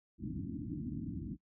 white low-pass noise, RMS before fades -40 dBFS, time 0.18-1.37 s, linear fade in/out 50 ms, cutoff 320 Hz, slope 96 dB/octave, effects noise-tail reverb RT60 0.1 s tail -23 dB re dry + high-pass 60 Hz 12 dB/octave

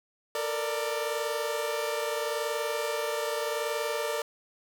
sawtooth tone cluster, 451.8 / 472.6 / 591 Hz, A4 / A#4 / D5, +46 / +24 / +11 cents, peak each -29 / -33 / -28 dBFS, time 0.35-4.22 s, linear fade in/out 2 ms, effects none

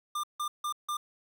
square tone bursts, 1197 Hz, D6, 33 cents sharp, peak -31 dBFS, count 4, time 0.15-0.97 s, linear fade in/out 5 ms, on 85 ms, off 160 ms, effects 11-bit

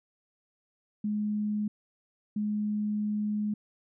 sine tone pair in turn, 210 / 210 Hz, G#3 / G#3, +19 / +19 cents, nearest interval unison, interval 0 cents, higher neither, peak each -27 dBFS, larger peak neither, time 1.04-1.68 / 2.36-3.54 s, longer second, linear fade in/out 5 ms, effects none

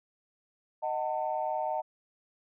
sine chord, D# diminished, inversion none, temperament just, 622.3 / 746.7 / 896 Hz, D#5 / F#5 / A5, 0 / +16 / +31 cents, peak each -33 dBFS, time 0.82-1.82 s, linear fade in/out 20 ms, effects tanh soft clip ceiling -19 dBFS

